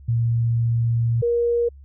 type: tone pair in turn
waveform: sine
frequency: 116.54 / 473.5 Hz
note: A#2 / A#4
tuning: 0 / +27 cents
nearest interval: 2 octaves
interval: 2427 cents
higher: second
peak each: -17 dBFS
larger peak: neither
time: 0.08-1.22 / 1.22-1.69 s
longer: first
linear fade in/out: 10 ms
effects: added 69 Hz sine -41 dBFS peak until 1.84 s